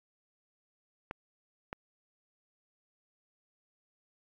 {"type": "clicks", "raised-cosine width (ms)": 0.5, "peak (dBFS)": -22, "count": 2, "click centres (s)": [1.111, 1.729], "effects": ["MP3 96 kbps"]}